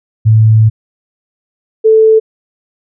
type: tone pair in turn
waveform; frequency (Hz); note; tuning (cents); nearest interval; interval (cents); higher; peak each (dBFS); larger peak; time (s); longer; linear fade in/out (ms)
sine; 110 / 440; A2 / A4; 0 / 0; 2 octaves; 2400; second; -3; neither; 0.25-0.7 / 1.84-2.2; first; 20
effects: none